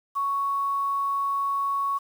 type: tone with quantisation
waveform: sine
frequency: 1112 Hz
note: C#6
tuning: 5 cents sharp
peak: -23 dBFS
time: 0.15-1.99 s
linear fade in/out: 20 ms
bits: 8
effects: none